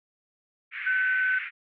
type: band-pass noise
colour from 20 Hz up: white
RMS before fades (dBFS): -35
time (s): 0.71-1.51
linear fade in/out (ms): 50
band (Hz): 1500 to 2400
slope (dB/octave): 48
type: tone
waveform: sine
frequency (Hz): 1516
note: F#6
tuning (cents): +42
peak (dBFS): -22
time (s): 0.86-1.39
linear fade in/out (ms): 10
effects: none